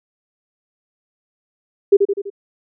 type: tone with echo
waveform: sine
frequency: 400.2 Hz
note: G4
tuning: 36 cents sharp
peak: -5 dBFS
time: 1.92-1.97 s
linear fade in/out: 10 ms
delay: 83 ms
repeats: 4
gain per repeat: -5 dB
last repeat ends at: 2.302 s
effects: none